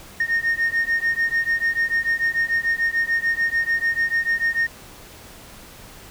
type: beating tone pair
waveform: sine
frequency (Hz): 1839 / 1845.8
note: A#6 / A#6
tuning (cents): -24 / -18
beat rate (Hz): 6.8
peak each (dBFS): -20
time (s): 0.2-4.67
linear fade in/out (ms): 5
effects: tanh soft clip ceiling -15 dBFS + pink hiss -43 dBFS RMS until 6.1 s